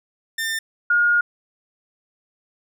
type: tone pair in turn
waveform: sawtooth / sine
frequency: 1799 / 1427.9 Hz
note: A6 / F6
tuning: +38 / +38 cents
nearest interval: major third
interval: 400 cents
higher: first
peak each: -19 / -14 dBFS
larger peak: second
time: 0.38-0.59 / 0.9-1.21 s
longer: second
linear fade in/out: 5 ms
effects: none